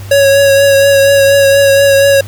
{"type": "tone with vibrato", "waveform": "square", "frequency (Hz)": 554.4, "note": "C#5", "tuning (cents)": 0, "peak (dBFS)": -5, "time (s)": [0.11, 2.21], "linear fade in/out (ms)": 5, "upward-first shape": "triangle", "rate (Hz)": 4.2, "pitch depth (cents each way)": 23, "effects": ["added 99 Hz sine -23 dBFS peak until 2.27 s", "pink hiss -34 dBFS RMS until 2.27 s"]}